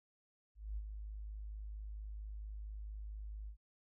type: tone with ADSR envelope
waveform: sine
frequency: 52.2 Hz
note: G#1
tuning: 10 cents sharp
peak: -37 dBFS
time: 0.55-3.57 s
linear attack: 220 ms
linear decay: 46 ms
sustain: -6 dB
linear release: 90 ms
effects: none